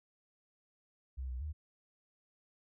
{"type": "tone with pitch steps", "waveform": "sine", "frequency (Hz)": [65.2, 62.6, 75.8], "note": ["C2", "B1", "D#2"], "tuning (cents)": [-5, 24, -45], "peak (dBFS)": -37, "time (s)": [1.17, 1.53], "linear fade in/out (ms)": 20, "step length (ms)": 120, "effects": []}